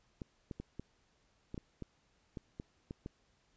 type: clicks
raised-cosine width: 3 ms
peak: -29 dBFS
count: 11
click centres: 0.218 / 0.512 / 0.6 / 0.796 / 1.544 / 1.578 / 1.823 / 2.372 / 2.599 / 2.909 / 3.061 s
effects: pink hiss -73 dBFS RMS until 3.56 s + resampled to 16000 Hz